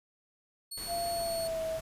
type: tone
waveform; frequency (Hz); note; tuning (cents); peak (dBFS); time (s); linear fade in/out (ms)
20% pulse; 4391; C#8; -17; -32; 0.71-1.48; 10
type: noise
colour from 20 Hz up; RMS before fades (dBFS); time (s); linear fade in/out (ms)
pink; -45; 0.77-1.81; 10
type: tone with pitch glide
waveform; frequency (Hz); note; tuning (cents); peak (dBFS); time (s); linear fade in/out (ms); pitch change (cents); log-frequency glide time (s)
sine; 688 to 645.6; F5 to E5; -26 to -36; -31; 0.87-1.81; 50; -110; 1.1-1.62
effects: resampled to 32000 Hz